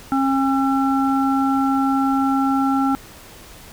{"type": "harmonic tone", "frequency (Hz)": 270, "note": "C#4", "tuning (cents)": -45, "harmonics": [1, 3, 5], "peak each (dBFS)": [-17, -22, -24], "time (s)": [0.12, 2.95], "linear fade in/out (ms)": 0, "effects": ["pink hiss -42 dBFS RMS until 3.72 s"]}